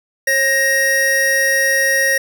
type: tone pair together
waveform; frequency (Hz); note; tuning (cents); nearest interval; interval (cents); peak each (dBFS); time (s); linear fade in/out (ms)
square; 542.2 / 1873; C#5 / A#6; -38 / +8; octave + major sixth; 2146; -21 / -14; 0.27-2.18; 5
effects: none